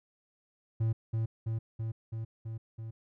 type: tone with echo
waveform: triangle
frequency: 112.6 Hz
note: A2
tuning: 40 cents sharp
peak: -24 dBFS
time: 0.8-0.93 s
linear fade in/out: 10 ms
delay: 330 ms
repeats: 6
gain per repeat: -2 dB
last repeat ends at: 2.91 s
effects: none